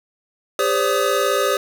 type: tone cluster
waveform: square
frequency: 399.4 / 512 / 571 / 1253 Hz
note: G4 / C5 / D5 / D#6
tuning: +32 / -38 / -49 / +12 cents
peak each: -23 dBFS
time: 0.59-1.57 s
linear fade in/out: 2 ms
effects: 9-bit